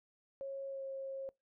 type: tone with pitch glide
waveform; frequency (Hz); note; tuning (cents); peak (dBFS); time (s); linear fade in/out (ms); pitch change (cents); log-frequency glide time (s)
sine; 546 to 539.4; C#5 to C#5; -26 to -47; -39; 0.41-1.29; 0; -21; 0.69-0.83
effects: noise-tail reverb RT60 0.2 s tail -25 dB re dry